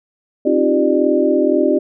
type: tone cluster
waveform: sine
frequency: 268.4 / 312.3 / 349.5 / 391.6 / 598 Hz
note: C4 / D#4 / F4 / G4 / D5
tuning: +44 / +7 / +1 / -2 / +31 cents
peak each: -18 dBFS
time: 0.45-1.79 s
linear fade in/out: 10 ms
effects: none